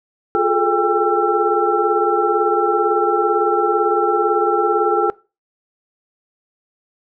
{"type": "tone cluster", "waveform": "sine", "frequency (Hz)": [353, 418.8, 436.7, 801, 1342], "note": ["F4", "G#4", "A4", "G5", "E6"], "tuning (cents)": [19, 15, -13, 37, 31], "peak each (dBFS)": -20, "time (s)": [0.35, 5.1], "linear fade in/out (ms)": 0, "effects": ["noise-tail reverb RT60 0.3 s tail -21 dB re dry"]}